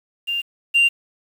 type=tone pair in turn; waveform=sine; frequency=2794 / 2779 Hz; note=F7 / F7; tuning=0 / -9 cents; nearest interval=unison; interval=9 cents; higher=first; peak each=-20 / -10 dBFS; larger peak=second; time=0.27-0.42 / 0.74-0.89 s; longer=neither; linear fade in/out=20 ms; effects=tanh soft clip ceiling -10 dBFS + 7-bit